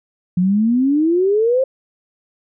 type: exponential sweep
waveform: sine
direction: up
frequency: 174.61 to 540 Hz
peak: -12 dBFS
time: 0.37-1.64 s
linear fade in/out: 5 ms
effects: none